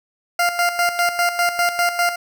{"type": "tone with tremolo", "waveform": "20% pulse", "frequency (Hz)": 698.5, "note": "F5", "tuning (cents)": 0, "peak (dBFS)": -10, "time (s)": [0.39, 2.16], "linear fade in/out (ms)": 5, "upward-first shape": "square", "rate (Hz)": 5, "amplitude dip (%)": 65, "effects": []}